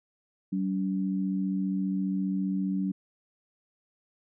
sine tone pair together, 190.48 / 285.4 Hz, G3 / D4, -49 / -49 cents, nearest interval perfect fifth, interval 700 cents, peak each -27 / -32 dBFS, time 0.52-2.92 s, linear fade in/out 10 ms, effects none

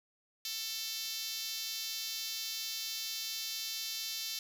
5% pulse tone with high-pass filter, 444.3 Hz, A4, 17 cents sharp, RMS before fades -39 dBFS, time 0.45-4.39 s, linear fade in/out 2 ms, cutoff 4300 Hz, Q 1.2, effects none

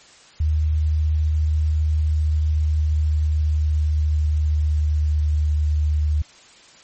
sine tone with pitch glide, 77.1 to 75.51 Hz, D#2 to D2, -15 to +49 cents, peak -16 dBFS, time 0.4-6.22 s, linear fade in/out 5 ms, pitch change -36 cents, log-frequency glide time 1.84-5.54 s, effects white hiss -48 dBFS RMS until 6.83 s + MP3 32 kbps

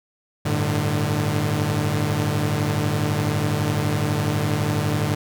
sawtooth chord, G suspended second, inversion none, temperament equal with one note detuned, 98 / 110 / 149.4 Hz, G2 / A2 / D3, 0 / 0 / +30 cents, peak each -22 / -21 / -19 dBFS, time 0.45-5.15 s, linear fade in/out 10 ms, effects none

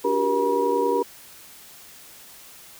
sine tone cluster, 288 / 363 / 393.4 / 474.2 / 961 Hz, D4 / F#4 / G4 / A#4 / B5, -34 / -33 / +6 / +30 / -48 cents, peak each -29 / -31 / -24 / -23 / -25 dBFS, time 0.04-1.03 s, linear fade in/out 10 ms, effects white hiss -46 dBFS RMS until 2.79 s

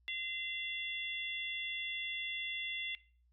harmonic tone, 687 Hz, F5, 29 cents flat, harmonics 3 / 4 / 5, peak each -40 / -41 / -42 dBFS, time 0.08-2.95 s, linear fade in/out 0 ms, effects noise-tail reverb RT60 0.4 s tail -19 dB re dry + added 60 Hz sine -67 dBFS peak until 3.32 s

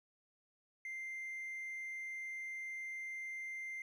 triangle tone, 2091 Hz, C7, 2 cents flat, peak -39 dBFS, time 0.85-3.82 s, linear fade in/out 2 ms, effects tanh soft clip ceiling -36 dBFS

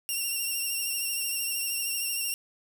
5% pulse tone with vibrato, 2762 Hz, F7, 20 cents flat, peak -20 dBFS, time 0.09-2.34 s, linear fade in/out 0 ms, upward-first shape sine, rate 13 Hz, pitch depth 32 cents each way, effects 8-bit

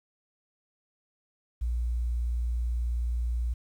sine tone, 59.3 Hz, A#1, 30 cents sharp, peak -26 dBFS, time 1.61-3.54 s, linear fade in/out 10 ms, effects 10-bit

